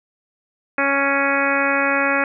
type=harmonic tone; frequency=277.8 Hz; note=C#4; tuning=4 cents sharp; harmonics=1 / 2 / 3 / 4 / 5 / 6 / 7 / 8 / 9; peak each=-25 / -23 / -27 / -26 / -23 / -23 / -26 / -26 / -26 dBFS; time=0.78-2.24 s; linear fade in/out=2 ms; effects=none